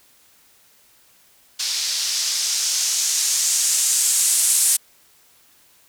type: noise with low-pass filter sweep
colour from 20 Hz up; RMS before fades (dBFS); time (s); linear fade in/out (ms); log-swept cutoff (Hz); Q
violet; -20; 1.59-4.77; 10; 4700 to 9000; 1.9
effects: white hiss -55 dBFS RMS until 5.88 s